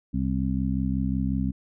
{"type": "harmonic tone", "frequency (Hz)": 65.5, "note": "C2", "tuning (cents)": 2, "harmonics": [1, 2, 3, 4], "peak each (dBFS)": [-29, -30, -27, -29], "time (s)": [0.13, 1.52], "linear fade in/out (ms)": 20, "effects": []}